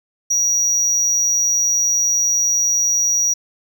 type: tone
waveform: triangle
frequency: 5770 Hz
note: F#8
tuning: 44 cents flat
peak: -13 dBFS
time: 0.3-3.34 s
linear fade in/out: 10 ms
effects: none